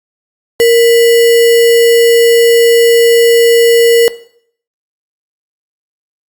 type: tone with sample-and-hold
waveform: sine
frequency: 466.2 Hz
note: A#4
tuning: in tune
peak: -3 dBFS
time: 0.6-4.08 s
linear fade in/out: 0 ms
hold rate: 2450 Hz
effects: noise-tail reverb RT60 0.6 s tail -18 dB re dry + Opus 48 kbps